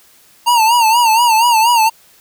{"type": "tone with vibrato", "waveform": "square", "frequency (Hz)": 920, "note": "A#5", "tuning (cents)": -23, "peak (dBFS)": -9, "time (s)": [0.46, 1.9], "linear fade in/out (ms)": 20, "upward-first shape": "sine", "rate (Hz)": 4.2, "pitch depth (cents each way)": 97, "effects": ["white hiss -48 dBFS RMS until 2.2 s"]}